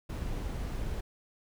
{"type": "noise", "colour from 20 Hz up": "brown", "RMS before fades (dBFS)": -35, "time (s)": [0.09, 1.01], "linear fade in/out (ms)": 10, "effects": []}